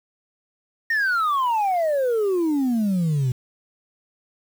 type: exponential sweep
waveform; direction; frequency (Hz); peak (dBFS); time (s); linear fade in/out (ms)
sine; down; 1864 to 122.4; -16; 0.9-3.32; 5
effects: tanh soft clip ceiling -17 dBFS + 7-bit